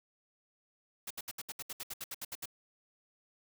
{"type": "noise bursts", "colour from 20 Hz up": "white", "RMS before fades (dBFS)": -41, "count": 14, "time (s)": [1.07, 2.457], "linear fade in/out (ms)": 5, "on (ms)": 35, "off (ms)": 69, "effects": []}